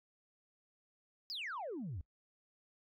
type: exponential sweep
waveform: sine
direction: down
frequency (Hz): 5240 to 73.42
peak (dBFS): -38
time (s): 1.3-2.01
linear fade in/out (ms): 0
effects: noise-tail reverb RT60 0.1 s tail -24 dB re dry + tanh soft clip ceiling -37 dBFS